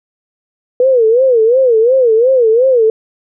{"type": "tone with vibrato", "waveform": "sine", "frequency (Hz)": 483, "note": "B4", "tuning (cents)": -39, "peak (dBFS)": -6, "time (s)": [0.8, 2.9], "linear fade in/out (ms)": 2, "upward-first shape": "sine", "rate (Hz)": 2.8, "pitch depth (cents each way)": 170, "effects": []}